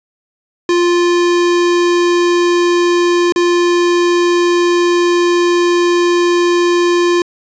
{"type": "tone with dropouts", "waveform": "square", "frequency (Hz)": 349.2, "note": "F4", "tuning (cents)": 0, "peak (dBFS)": -10, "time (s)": [0.69, 7.22], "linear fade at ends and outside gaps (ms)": 2, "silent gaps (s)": [3.323, 3.36], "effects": ["resampled to 16000 Hz", "8-bit"]}